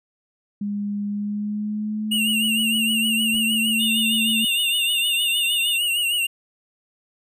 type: tone with pitch glide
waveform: sine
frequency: 204.3 to 221.5 Hz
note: G#3 to A3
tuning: -28 to +12 cents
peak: -23 dBFS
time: 0.61-4.45 s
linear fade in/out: 5 ms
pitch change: +140 cents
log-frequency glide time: 1.07-2.7 s
type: tone with vibrato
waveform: square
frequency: 2830 Hz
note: F7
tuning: 22 cents sharp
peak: -20 dBFS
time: 2.11-6.27 s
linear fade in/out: 10 ms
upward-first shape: triangle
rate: 6.5 Hz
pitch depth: 83 cents each way
type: noise with exponential decay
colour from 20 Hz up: brown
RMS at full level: -34 dBFS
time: 3.34-3.43 s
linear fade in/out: 1 ms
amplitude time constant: 18 ms
type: tone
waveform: sine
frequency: 3597 Hz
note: A7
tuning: 37 cents sharp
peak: -26 dBFS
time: 3.79-5.78 s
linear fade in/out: 20 ms
effects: none